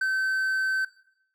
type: tone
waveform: triangle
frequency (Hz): 1539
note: G6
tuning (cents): -32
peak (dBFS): -21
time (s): 0.01-0.85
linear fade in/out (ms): 5
effects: noise-tail reverb RT60 0.7 s tail -17 dB re dry